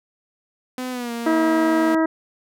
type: tone with pitch glide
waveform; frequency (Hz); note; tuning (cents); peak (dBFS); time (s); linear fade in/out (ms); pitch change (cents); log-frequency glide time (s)
sawtooth; 253.7 to 234; B3 to A#3; +47 to +7; -22; 0.78-1.95; 2; -140; 0.91-1.12
type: harmonic tone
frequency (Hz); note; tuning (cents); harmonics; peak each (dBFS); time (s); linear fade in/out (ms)
321.3; E4; -44; 1 / 2 / 3 / 4 / 5 / 6; -17 / -23 / -27 / -29 / -31 / -33; 1.26-2.06; 5
effects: none